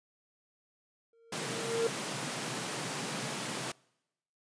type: tone with exponential growth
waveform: triangle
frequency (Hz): 459.8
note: A#4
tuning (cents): -24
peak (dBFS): -23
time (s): 1.13-1.87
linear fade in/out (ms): 2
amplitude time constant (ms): 160
type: high-pass noise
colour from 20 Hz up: pink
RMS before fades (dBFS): -37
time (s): 1.32-3.72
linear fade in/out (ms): 5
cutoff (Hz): 120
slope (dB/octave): 96
effects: noise-tail reverb RT60 0.9 s tail -26 dB re dry + resampled to 22050 Hz